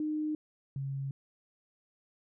sine tone pair in turn, 305.9 / 136.89 Hz, D#4 / C#3, -29 / -21 cents, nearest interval octave + major second, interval 1392 cents, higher first, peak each -30 / -33 dBFS, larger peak first, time 0-0.35 / 0.76-1.11 s, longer neither, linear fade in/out 2 ms, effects none

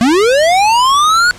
square linear sweep, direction up, 218.7 to 1478 Hz, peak -8 dBFS, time 0.01-1.31 s, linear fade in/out 0 ms, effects pink hiss -35 dBFS RMS until 1.38 s + low-pass 8000 Hz 12 dB/octave

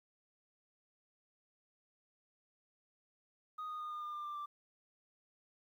sine tone with pitch steps, 1244.5 / 1234.5 / 1224.5 / 1214.7 / 1204.9 / 1195.2 / 1185.6 / 1176 Hz, D#6 / D#6 / D#6 / D#6 / D6 / D6 / D6 / D6, 0 / -14 / -28 / -42 / +44 / +30 / +16 / +2 cents, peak -38 dBFS, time 3.58-4.46 s, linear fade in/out 10 ms, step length 110 ms, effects tanh soft clip ceiling -39 dBFS + 12-bit

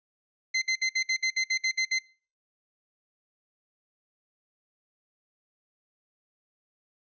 sawtooth tone bursts, 2066 Hz, C7, 22 cents flat, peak -20 dBFS, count 11, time 0.54-1.99 s, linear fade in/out 10 ms, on 80 ms, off 57 ms, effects noise-tail reverb RT60 0.4 s tail -23 dB re dry + resampled to 16000 Hz

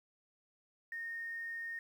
sine tone, 1843 Hz, A#6, 20 cents flat, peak -39 dBFS, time 0.92-1.79 s, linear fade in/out 2 ms, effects 11-bit

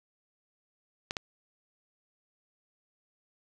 clicks, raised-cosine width 0.2 ms, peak -15 dBFS, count 2, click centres 1.109 / 1.168 s, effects none

